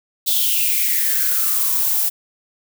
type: noise with high-pass filter sweep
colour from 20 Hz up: violet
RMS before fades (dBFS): -18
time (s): 0.26-2.1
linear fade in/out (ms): 20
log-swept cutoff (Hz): 3600 to 730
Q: 7.2
effects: none